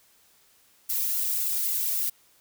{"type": "noise with flanger", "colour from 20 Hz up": "violet", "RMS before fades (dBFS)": -27, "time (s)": [0.89, 2.1], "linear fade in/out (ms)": 10, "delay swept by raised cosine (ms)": [1.4, 2.16], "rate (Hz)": 3.7, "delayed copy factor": 0.9, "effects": ["white hiss -61 dBFS RMS until 2.4 s"]}